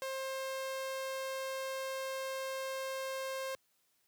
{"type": "tone", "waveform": "sawtooth", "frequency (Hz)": 531, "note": "C5", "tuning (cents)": 25, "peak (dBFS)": -33, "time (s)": [0.02, 3.55], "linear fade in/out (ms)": 0, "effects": ["white hiss -75 dBFS RMS until 4.07 s", "high-pass 80 Hz 12 dB/octave"]}